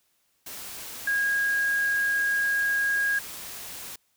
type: tone in noise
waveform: sine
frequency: 1637 Hz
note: G#6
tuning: 25 cents flat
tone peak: -22 dBFS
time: 1.07-3.19 s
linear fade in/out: 5 ms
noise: white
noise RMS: -39 dBFS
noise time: 0.46-3.96 s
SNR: +14 dB
effects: white hiss -70 dBFS RMS until 4.16 s